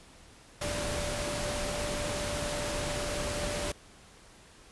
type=tone in noise; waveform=sine; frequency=587.3 Hz; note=D5; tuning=in tune; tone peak=-36 dBFS; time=0.61-3.72 s; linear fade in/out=5 ms; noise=pink; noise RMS=-34 dBFS; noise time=0.61-3.72 s; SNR=-5 dB; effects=pink hiss -55 dBFS RMS until 4.71 s + resampled to 24000 Hz